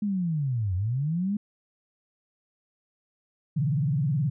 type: linear two-way sweep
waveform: sine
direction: down then up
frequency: 212.4 to 87.31 to 212.4 Hz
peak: -24 dBFS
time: 0.02-1.37 s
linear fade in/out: 5 ms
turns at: 0.75 s
type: tone with vibrato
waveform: sine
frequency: 143 Hz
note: D3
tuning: 46 cents flat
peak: -22 dBFS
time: 3.56-4.3 s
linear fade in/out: 10 ms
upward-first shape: sine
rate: 19 Hz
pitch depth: 250 cents each way
effects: none